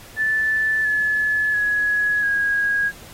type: tone with pitch steps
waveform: sine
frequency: 1753 / 1715.9 / 1679.6 / 1644.1 Hz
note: A6 / A6 / G#6 / G#6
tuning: -7 / -44 / +19 / -18 cents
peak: -17 dBFS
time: 0.16-2.92 s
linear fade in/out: 50 ms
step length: 690 ms
effects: pink hiss -43 dBFS RMS until 3.13 s + AAC 48 kbps